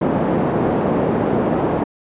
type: band-pass noise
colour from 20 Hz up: pink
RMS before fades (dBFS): -18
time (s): 0.01-1.84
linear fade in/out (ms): 10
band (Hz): 190 to 660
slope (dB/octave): 12
effects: resampled to 8000 Hz